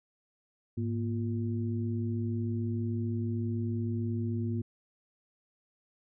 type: tone cluster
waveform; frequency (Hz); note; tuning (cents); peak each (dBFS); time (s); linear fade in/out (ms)
sine; 106.2 / 235.5 / 349; G#2 / A#3 / F4; +39 / +18 / -1; -31 / -34 / -40; 0.77-4.62; 10
effects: none